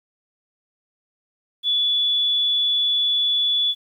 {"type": "tone", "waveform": "sine", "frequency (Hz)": 3435, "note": "A7", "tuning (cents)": -42, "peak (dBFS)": -17, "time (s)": [1.63, 3.75], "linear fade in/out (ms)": 50, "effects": ["9-bit"]}